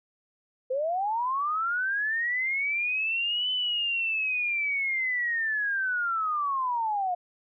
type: linear two-way sweep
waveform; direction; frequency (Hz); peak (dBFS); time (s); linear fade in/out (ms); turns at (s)
sine; up then down; 497.4 to 3032 to 699; -25; 0.7-7.15; 10; 3.51
effects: none